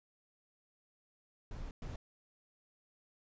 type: noise bursts at uneven times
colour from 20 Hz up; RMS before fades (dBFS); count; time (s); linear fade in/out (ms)
brown; -43; 2; 1.51-1.71 / 1.82-1.96; 2
effects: resampled to 16000 Hz